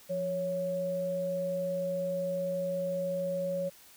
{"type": "tone pair together", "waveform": "sine", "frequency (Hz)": [174.63, 554.4], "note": ["F3", "C#5"], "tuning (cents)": [0, 0], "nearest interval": "octave + minor sixth", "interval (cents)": 2000, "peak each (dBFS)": [-38, -30], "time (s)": [0.09, 3.7], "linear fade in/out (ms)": 20, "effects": ["white hiss -56 dBFS RMS until 3.96 s"]}